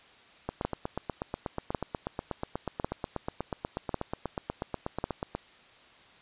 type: two click trains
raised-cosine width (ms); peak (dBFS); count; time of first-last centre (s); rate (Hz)
1; -17 / -14; 41 / 5; 0.49-5.35 / 0.65-5.041; 8.23 / 0.911
effects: white hiss -56 dBFS RMS until 6.21 s + resampled to 8000 Hz